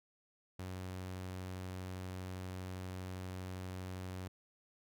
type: tone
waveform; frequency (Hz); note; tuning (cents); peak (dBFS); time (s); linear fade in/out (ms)
sawtooth; 92.5; F#2; 0; -38; 0.59-4.28; 5
effects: none